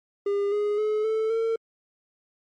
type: tone with pitch steps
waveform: triangle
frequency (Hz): 403.3 / 415.1 / 427.3 / 439.8 / 452.7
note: G4 / G#4 / G#4 / A4 / A4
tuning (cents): +49 / -1 / +49 / -1 / +49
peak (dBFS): -20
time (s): 0.26-1.56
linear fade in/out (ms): 5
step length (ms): 260
effects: MP3 48 kbps